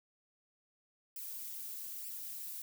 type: noise with flanger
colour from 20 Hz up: violet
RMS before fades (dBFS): -44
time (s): 1.16-2.62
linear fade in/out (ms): 2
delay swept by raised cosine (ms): 0.38 to 6.18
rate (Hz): 1.1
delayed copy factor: +0.65
effects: none